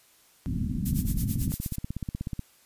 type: low-pass noise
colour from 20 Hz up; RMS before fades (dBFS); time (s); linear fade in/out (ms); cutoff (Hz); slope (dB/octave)
white; -29; 0.46-1.52; 0; 250; 48
type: noise with tremolo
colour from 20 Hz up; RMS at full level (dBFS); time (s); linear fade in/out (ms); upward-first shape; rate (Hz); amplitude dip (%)
violet; -32; 0.85-1.76; 10; sine; 9.1; 90
type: click train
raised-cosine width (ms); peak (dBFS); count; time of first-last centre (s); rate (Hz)
5; -19; 25; 0.93-2.393; 16.4
effects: white hiss -60 dBFS RMS until 2.65 s + resampled to 32000 Hz